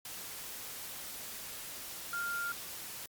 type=tone in noise; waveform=sine; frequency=1397 Hz; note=F6; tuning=in tune; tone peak=-34 dBFS; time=2.13-2.52 s; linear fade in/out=2 ms; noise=white; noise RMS=-44 dBFS; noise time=0.05-3.06 s; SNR=+7 dB; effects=Opus 48 kbps